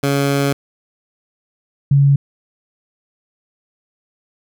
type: tone pair in turn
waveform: 15% pulse / sine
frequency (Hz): 140.1 / 140.1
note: C#3 / C#3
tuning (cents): +19 / +19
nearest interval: unison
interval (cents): 0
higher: neither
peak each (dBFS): -8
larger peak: neither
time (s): 0.03-0.53 / 1.91-2.16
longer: first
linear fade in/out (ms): 5
effects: none